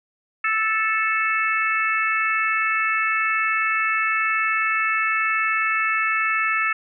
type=harmonic tone; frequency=439 Hz; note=A4; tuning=4 cents flat; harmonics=3 / 4 / 5 / 6; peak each=-23 / -24 / -25 / -26 dBFS; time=0.44-6.73 s; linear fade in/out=5 ms; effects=none